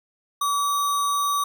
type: tone with sample-and-hold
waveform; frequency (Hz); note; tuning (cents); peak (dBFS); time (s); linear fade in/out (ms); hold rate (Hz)
sine; 1149; D6; -38; -20; 0.41-1.44; 5; 4900
effects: none